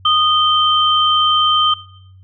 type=tone pair together; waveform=sine; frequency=1236 / 3115 Hz; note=D#6 / G7; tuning=-12 / -12 cents; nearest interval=octave + major third; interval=1600 cents; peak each=-13 dBFS; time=0.05-1.74 s; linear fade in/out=5 ms; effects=noise-tail reverb RT60 0.8 s tail -21 dB re dry + added 94 Hz sine -40 dBFS peak until 2.23 s